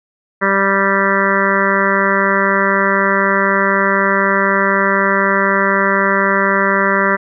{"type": "harmonic tone", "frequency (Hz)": 196, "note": "G3", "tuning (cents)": 0, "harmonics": [1, 2, 3, 5, 6, 7, 8, 9, 10], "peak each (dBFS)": [-20, -20, -20, -20, -20, -20, -20, -20, -20], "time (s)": [0.41, 7.17], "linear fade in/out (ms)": 20, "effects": []}